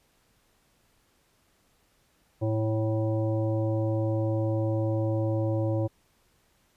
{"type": "harmonic tone with a mistuned harmonic", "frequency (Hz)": 110, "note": "A2", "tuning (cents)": 0, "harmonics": [1, 3, 5, 7, 9], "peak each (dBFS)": [-26, -30, -31, -42, -46], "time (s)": [2.41, 5.88], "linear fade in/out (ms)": 20, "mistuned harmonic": 9, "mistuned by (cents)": -33, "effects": ["pink hiss -67 dBFS RMS until 6.76 s", "resampled to 32000 Hz"]}